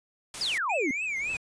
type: noise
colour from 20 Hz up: white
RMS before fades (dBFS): -37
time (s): 0.34-0.58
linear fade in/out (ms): 2
type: exponential sweep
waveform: sine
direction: down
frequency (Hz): 5250 to 245.2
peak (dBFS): -26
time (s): 0.41-0.91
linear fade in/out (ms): 2
type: tone with vibrato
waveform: triangle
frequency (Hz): 2349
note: D7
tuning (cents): 0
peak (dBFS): -27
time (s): 0.69-1.37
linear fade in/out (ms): 10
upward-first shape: triangle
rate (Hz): 3.6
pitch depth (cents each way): 220
type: noise with exponential growth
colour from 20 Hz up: pink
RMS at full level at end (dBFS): -41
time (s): 0.77-1.37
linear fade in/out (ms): 1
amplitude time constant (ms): 130
effects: resampled to 22050 Hz